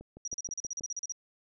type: click train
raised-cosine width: 2 ms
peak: -34 dBFS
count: 6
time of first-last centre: 0.01-0.809 s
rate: 6.26 Hz
type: tone bursts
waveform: sine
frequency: 5770 Hz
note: F#8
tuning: 44 cents flat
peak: -33 dBFS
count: 14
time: 0.25-1.122 s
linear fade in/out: 2 ms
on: 27 ms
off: 38 ms
effects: none